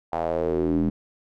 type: tone with band-pass filter sweep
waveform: square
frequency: 41.2 Hz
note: E1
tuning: in tune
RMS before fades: -24 dBFS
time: 0.12-0.9 s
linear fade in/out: 10 ms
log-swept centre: 790 to 230 Hz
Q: 4.4
effects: none